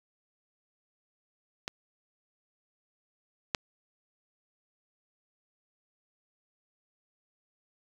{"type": "clicks", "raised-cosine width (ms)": 0.2, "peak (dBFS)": [-16, -9], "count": 2, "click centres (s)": [1.679, 3.548], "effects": ["7-bit"]}